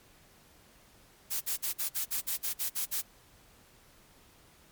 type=noise bursts; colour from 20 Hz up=blue; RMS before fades=-32 dBFS; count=11; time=1.3-3.02 s; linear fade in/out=20 ms; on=110 ms; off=51 ms; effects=pink hiss -60 dBFS RMS until 4.71 s + MP3 96 kbps